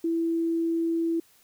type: tone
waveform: sine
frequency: 331.6 Hz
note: E4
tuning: 10 cents sharp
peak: -23 dBFS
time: 0.04-1.2 s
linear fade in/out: 5 ms
effects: white hiss -60 dBFS RMS until 1.43 s